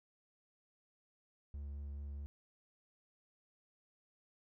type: tone with vibrato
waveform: triangle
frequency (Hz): 71.3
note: C#2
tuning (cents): +49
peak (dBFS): -40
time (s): 1.54-2.26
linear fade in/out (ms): 0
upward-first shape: triangle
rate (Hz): 4.7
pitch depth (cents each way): 14
effects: none